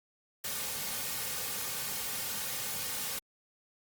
white noise with comb filter, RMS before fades -36 dBFS, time 0.44-3.19 s, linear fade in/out 5 ms, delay 3 ms, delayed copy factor -0.6, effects Opus 48 kbps

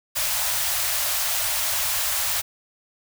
white band-stop noise, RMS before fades -24 dBFS, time 0.15-2.42 s, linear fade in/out 20 ms, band 120 to 550 Hz, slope 96 dB/octave, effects none

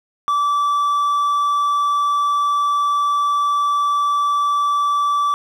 triangle tone, 1159 Hz, D6, 23 cents flat, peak -13 dBFS, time 0.28-5.34 s, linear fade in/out 0 ms, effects none

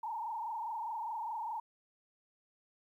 sine tone with frequency modulation, 900 Hz, A5, 39 cents sharp, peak -36 dBFS, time 0.03-1.6 s, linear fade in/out 5 ms, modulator 24.9 Hz, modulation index 2.2, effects 12-bit

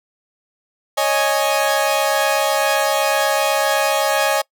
sawtooth chord, C# suspended second, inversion none, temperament equal, 554.4 / 622.3 / 830.6 Hz, C#5 / D#5 / G#5, 0 / 0 / 0 cents, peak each -16 dBFS, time 0.97-4.42 s, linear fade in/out 10 ms, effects noise-tail reverb RT60 0.1 s tail -24 dB re dry

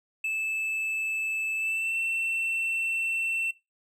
triangle tone with pitch glide, 2624 to 2690 Hz, E7 to E7, -9 to +34 cents, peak -25 dBFS, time 0.24-3.51 s, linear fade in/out 5 ms, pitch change +43 cents, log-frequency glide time 1.56-1.97 s, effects noise-tail reverb RT60 0.2 s tail -17 dB re dry

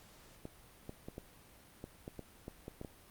clicks, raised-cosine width 2 ms, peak -30 dBFS, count 11, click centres 0.454 / 0.894 / 1.085 / 1.181 / 1.841 / 2.079 / 2.193 / 2.481 / 2.681 / 2.814 / 2.848 s, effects pink hiss -60 dBFS RMS until 3.1 s + Opus 48 kbps

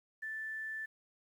sine tone, 1760 Hz, A6, in tune, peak -38 dBFS, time 0.22-0.86 s, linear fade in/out 10 ms, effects 11-bit

